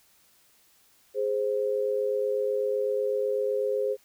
sine tone pair together, 415.3 / 523.3 Hz, G#4 / C5, 0 / 0 cents, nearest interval major third, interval 400 cents, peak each -27 dBFS, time 1.14-3.97 s, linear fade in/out 50 ms, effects white hiss -62 dBFS RMS until 4.04 s

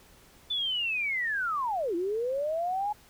sine linear two-way sweep, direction down then up, 3520 to 329.6 to 849 Hz, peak -27 dBFS, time 0.5-2.93 s, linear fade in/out 10 ms, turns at 1.95 s, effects pink hiss -57 dBFS RMS until 3.09 s

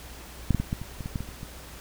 clicks, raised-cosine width 5 ms, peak -9 / -10 / -14 / -14 / -23 / -23 / -20 / -16 / -21 / -30 / -24 dBFS, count 11, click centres 0.507 / 0.547 / 0.6 / 0.729 / 0.816 / 1.007 / 1.059 / 1.158 / 1.206 / 1.289 / 1.431 s, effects added 60 Hz sine -45 dBFS peak until 1.8 s + pink hiss -45 dBFS RMS until 1.8 s

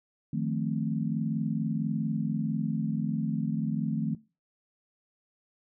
sine chord, F dominant seventh, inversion third, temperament equal with one note detuned, 155.56 / 175.83 / 220 / 261.6 Hz, Eb3 / F3 / A3 / C4, 0 / +12 / 0 / 0 cents, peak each -31 / -34 / -31 / -36 dBFS, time 0.33-4.15 s, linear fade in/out 5 ms, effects noise-tail reverb RT60 0.3 s tail -20 dB re dry

